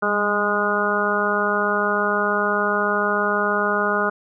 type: harmonic tone with a mistuned harmonic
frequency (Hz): 206.6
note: G#3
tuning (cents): -9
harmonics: 1 / 2 / 3 / 4 / 5 / 6 / 7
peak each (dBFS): -28 / -25 / -26 / -29 / -28 / -24 / -23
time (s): 0.02-4.1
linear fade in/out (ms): 10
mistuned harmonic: 1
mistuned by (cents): -33
effects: none